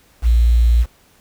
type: tone with quantisation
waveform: sine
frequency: 58.4 Hz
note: A#1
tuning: 4 cents sharp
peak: -9 dBFS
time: 0.22-0.86 s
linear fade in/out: 50 ms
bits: 6
effects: pink hiss -53 dBFS RMS until 1.2 s